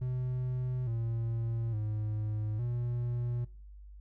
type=tone with pitch steps; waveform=triangle; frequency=126.4 / 114.9 / 106.8 / 120.5 Hz; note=B2 / A#2 / G#2 / B2; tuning=+41 / -25 / +49 / -42 cents; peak=-29 dBFS; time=0.01-3.45 s; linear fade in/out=10 ms; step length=860 ms; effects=noise-tail reverb RT60 0.4 s tail -20 dB re dry + added 50 Hz sine -47 dBFS peak until 4 s